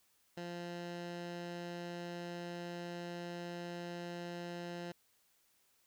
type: tone with low-pass filter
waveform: 15% pulse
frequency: 173.7 Hz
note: F3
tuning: 9 cents flat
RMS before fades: -44 dBFS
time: 0.37-4.92 s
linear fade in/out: 5 ms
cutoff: 5100 Hz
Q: 1
effects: white hiss -73 dBFS RMS until 5.86 s